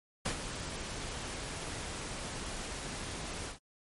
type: noise with ADSR envelope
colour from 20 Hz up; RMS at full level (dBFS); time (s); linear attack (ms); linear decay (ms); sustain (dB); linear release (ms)
pink; -32; 0.25-3.59; 10; 95; -8; 120
effects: MP3 48 kbps